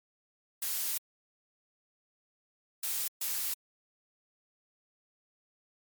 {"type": "noise bursts at uneven times", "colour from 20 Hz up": "blue", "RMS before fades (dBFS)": -33, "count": 3, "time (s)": [[0.62, 0.98], [2.83, 3.08], [3.21, 3.54]], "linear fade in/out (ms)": 5, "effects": ["MP3 96 kbps"]}